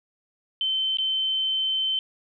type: tone with dropouts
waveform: sine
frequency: 3083 Hz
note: G7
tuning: 29 cents flat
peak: -22 dBFS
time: 0.61-1.99 s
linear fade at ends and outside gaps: 1 ms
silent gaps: 0.971-0.985 s
effects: none